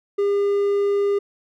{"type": "tone", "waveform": "triangle", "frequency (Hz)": 403.3, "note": "G4", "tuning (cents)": 49, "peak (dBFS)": -15, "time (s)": [0.18, 1.19], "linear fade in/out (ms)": 10, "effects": []}